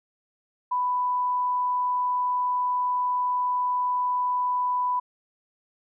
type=tone; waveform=sine; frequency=993 Hz; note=B5; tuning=9 cents sharp; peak=-22 dBFS; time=0.71-5 s; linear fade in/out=10 ms; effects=none